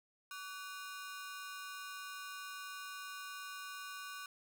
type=ring-modulated tone; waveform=sawtooth; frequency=1318.5 Hz; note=E6; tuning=in tune; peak=-38 dBFS; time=0.31-4.26 s; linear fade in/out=2 ms; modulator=175 Hz; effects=none